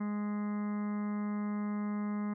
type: harmonic tone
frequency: 207.7 Hz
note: G#3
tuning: in tune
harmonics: 1 / 2 / 3 / 4 / 5 / 6 / 7 / 8 / 9 / 10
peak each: -32 / -49 / -52 / -52 / -49 / -50 / -60 / -59 / -60 / -56 dBFS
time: 0-2.34 s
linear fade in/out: 10 ms
effects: none